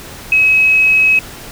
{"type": "tone", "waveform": "sine", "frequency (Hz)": 2557, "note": "D#7", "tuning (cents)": 47, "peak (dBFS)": -7, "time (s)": [0.32, 1.19], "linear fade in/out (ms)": 2, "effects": ["pink hiss -32 dBFS RMS until 1.51 s"]}